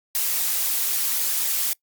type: noise with flanger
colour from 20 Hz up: blue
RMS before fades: -23 dBFS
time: 0.15-1.73 s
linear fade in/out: 0 ms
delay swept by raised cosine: 0.67 to 4.87 ms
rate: 3.8 Hz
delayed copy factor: -0.5
effects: noise-tail reverb RT60 0.1 s tail -23 dB re dry + Opus 48 kbps